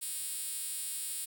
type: tone with high-pass filter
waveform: 5% pulse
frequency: 312.7 Hz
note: D#4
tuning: 9 cents sharp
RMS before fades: -38 dBFS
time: 0.01-1.26 s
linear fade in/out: 20 ms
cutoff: 8900 Hz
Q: 1
effects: none